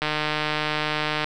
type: click train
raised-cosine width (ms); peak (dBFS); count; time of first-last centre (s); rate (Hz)
0.3; -8; 187; 0.02-1.244; 152
effects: none